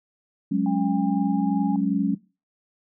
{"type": "chord", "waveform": "sine", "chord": "F# suspended second", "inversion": "none", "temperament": "equal", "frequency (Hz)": [185, 207.7, 277.2], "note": ["F#3", "G#3", "C#4"], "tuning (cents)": [0, 0, 0], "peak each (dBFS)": -24, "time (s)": [0.51, 2.15], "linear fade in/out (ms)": 10}
{"type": "tone with pitch glide", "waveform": "sine", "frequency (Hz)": [802, 824.5], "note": ["G5", "G#5"], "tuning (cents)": [39, -13], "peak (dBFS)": -31, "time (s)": [0.66, 1.76], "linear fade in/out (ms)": 2, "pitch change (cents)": 48, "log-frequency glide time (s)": [1.05, 1.57]}
{"effects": ["noise-tail reverb RT60 0.3 s tail -20 dB re dry"]}